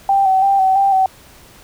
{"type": "tone with vibrato", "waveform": "sine", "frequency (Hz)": 774, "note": "G5", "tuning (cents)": -22, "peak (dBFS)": -10, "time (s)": [0.09, 1.06], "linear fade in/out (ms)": 2, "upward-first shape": "square", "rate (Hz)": 3, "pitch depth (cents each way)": 30, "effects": ["pink hiss -44 dBFS RMS until 1.63 s"]}